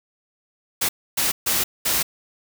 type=noise bursts at uneven times; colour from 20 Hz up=white; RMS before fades=-21 dBFS; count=4; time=0.81-0.89 / 1.17-1.32 / 1.46-1.64 / 1.85-2.03 s; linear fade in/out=10 ms; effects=none